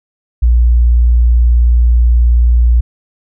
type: tone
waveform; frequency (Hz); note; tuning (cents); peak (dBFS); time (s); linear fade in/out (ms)
sine; 59.3; A#1; +30; -5; 0.42-2.81; 10
effects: none